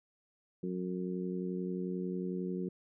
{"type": "harmonic tone", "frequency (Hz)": 91.2, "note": "F#2", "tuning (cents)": -24, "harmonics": [2, 3, 4, 5], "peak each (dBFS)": [-36, -43, -39, -45], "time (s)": [0.63, 2.69], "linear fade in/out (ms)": 5, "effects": []}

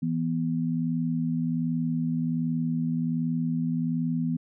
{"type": "tone pair together", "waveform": "sine", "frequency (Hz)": [164.1, 245.4], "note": ["E3", "B3"], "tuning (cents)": [-8, -11], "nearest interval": "perfect fifth", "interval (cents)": 697, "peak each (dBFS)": -27, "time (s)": [0.02, 4.37], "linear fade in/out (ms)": 10, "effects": []}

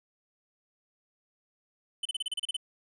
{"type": "tone bursts", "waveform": "square", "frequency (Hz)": 3033, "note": "F#7", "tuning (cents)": 42, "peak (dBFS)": -30, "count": 10, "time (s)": [2.03, 2.567], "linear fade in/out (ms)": 5, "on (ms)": 24, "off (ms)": 33, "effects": ["resampled to 22050 Hz"]}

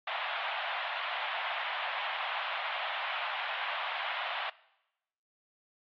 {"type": "band-pass noise", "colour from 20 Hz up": "pink", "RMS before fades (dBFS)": -35, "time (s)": [0.07, 4.5], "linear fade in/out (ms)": 5, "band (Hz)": [660, 3500], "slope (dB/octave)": 48, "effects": ["noise-tail reverb RT60 0.9 s tail -21 dB re dry", "MP3 48 kbps"]}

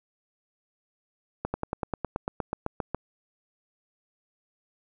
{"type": "slowing click train", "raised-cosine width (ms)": 1, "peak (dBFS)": -14, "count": 14, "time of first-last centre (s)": [1.45, 2.946], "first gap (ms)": 90, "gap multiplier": 1.04, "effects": []}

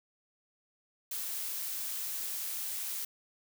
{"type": "noise", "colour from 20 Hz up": "blue", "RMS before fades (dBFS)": -37, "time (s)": [1.11, 3.05], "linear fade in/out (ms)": 5, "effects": []}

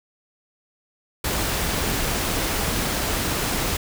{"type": "noise", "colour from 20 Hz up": "pink", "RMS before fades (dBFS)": -24, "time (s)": [1.24, 3.77], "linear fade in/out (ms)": 5, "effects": []}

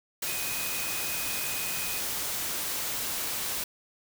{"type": "tone in noise", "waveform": "sine", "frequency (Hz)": 2500, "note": "D#7", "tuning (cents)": 8, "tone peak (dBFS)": -38, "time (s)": [0.27, 2], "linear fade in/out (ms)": 5, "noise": "white", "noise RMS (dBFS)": -32, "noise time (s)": [0.22, 3.64], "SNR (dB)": -9, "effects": []}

